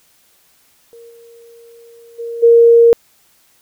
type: tone with level steps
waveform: sine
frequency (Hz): 466.2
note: A#4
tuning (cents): 0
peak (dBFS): -36 / -39 / -22 / -4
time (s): 0.93-2.93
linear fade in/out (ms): 0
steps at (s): 1.09 / 2.18 / 2.42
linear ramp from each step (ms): 20
effects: white hiss -54 dBFS RMS until 3.61 s